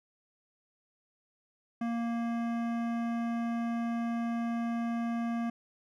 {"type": "tone with hard clipping", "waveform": "sine", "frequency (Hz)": 233.1, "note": "A#3", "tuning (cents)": 0, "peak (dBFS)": -32, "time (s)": [1.81, 5.5], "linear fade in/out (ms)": 5, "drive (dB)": 15, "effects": []}